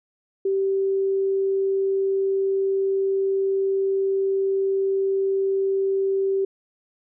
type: tone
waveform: sine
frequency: 388.5 Hz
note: G4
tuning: 16 cents flat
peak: -19 dBFS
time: 0.45-6.45 s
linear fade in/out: 5 ms
effects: none